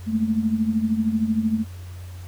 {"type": "tone with tremolo", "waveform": "sine", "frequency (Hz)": 220.3, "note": "A3", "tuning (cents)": 2, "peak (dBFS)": -15, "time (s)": [0.06, 1.65], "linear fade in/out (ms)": 50, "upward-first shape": "triangle", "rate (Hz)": 13, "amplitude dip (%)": 80, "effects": ["added 90 Hz sine -34 dBFS peak until 2.27 s", "pink hiss -49 dBFS RMS until 2.27 s"]}